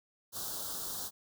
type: band-stop noise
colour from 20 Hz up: white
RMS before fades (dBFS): -39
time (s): 0.32-1.11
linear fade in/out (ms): 50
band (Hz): 1500 to 3400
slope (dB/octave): 48
effects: none